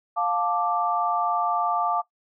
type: chord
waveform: sine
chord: D minor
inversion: first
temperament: just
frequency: 704.8 / 881 / 1174.7 Hz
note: F5 / A5 / D6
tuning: +16 / +2 / 0 cents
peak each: -26 / -27 / -25 dBFS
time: 0.16-2.02 s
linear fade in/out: 20 ms
effects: noise-tail reverb RT60 0.1 s tail -17 dB re dry